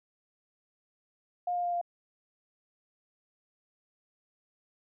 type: tone with pitch steps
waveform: sine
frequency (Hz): 711 / 706.1 / 701.2 / 696.4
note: F5 / F5 / F5 / F5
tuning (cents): +31 / +19 / +7 / -5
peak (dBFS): -28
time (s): 1.47-1.814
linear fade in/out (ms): 5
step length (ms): 86
effects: none